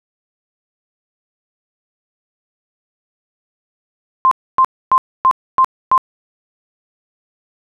sine tone bursts, 1046.5 Hz, C6, in tune, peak -7 dBFS, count 6, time 4.25-5.978 s, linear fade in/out 0 ms, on 63 ms, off 270 ms, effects none

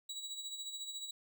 30% pulse tone with tremolo, 3900 Hz, B7, 23 cents flat, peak -37 dBFS, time 0.09-1.11 s, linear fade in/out 5 ms, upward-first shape sine, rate 14 Hz, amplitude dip 55%, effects none

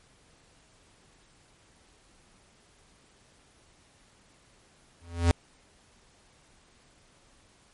square tone with exponential growth, 85.2 Hz, F2, 42 cents flat, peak -16 dBFS, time 5.01-5.31 s, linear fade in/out 0 ms, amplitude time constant 65 ms, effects pink hiss -61 dBFS RMS until 7.73 s + MP3 48 kbps

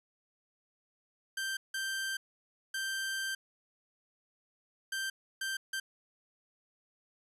sawtooth tone bursts at uneven times, 1568 Hz, G6, in tune, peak -30 dBFS, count 6, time 1.37-1.57 / 1.74-2.17 / 2.74-3.35 / 4.92-5.1 / 5.41-5.57 / 5.73-5.8 s, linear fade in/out 5 ms, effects resampled to 32000 Hz

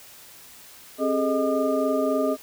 sine tone cluster, 266.8 / 406.3 / 430 / 622 / 1208 Hz, C4 / G#4 / A4 / D#5 / D6, +34 / -38 / -40 / -1 / +48 cents, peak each -25 / -30 / -28 / -24 / -32 dBFS, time 0.98-2.37 s, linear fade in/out 50 ms, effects white hiss -47 dBFS RMS until 2.42 s

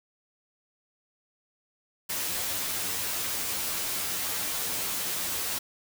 white noise with comb filter, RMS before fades -31 dBFS, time 2.09-5.59 s, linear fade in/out 10 ms, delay 11 ms, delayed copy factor +0.7, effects none

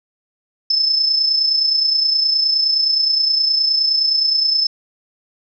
sine tone with amplitude modulation, 5250 Hz, E8, 8 cents flat, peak -11 dBFS, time 0.7-4.67 s, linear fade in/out 5 ms, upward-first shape sine, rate 29.6 Hz, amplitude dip 50%, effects none

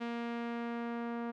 sawtooth tone with low-pass filter sweep, 235.1 Hz, A#3, 15 cents sharp, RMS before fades -38 dBFS, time 0-1.32 s, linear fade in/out 20 ms, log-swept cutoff 2900 to 1400 Hz, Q 0.97, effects none

